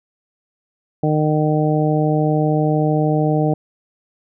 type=harmonic tone; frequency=153 Hz; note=D#3; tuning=29 cents flat; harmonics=1 / 2 / 3 / 4 / 5; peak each=-17 / -20 / -22 / -23 / -24 dBFS; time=1.03-3.54 s; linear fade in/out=5 ms; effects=none